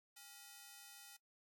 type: ring-modulated tone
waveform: 5% pulse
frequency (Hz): 1108.7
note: C#6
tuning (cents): 0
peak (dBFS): -40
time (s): 0.16-1.17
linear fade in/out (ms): 10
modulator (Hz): 296
effects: noise-tail reverb RT60 0.1 s tail -19 dB re dry + MP3 96 kbps